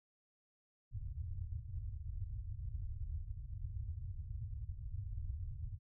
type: low-pass noise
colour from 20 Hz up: white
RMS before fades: -43 dBFS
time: 0.91-5.79 s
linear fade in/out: 50 ms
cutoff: 110 Hz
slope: 48 dB/octave
effects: none